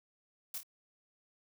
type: noise with echo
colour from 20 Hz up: blue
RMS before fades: -40 dBFS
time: 0.54-0.58 s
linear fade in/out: 2 ms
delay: 26 ms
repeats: 2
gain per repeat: -7 dB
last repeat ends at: 0.632 s
effects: none